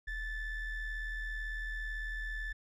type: ring-modulated tone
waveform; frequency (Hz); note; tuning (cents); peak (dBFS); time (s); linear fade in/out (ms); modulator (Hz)
triangle; 893; A5; +25; -31; 0.07-2.53; 10; 854
effects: none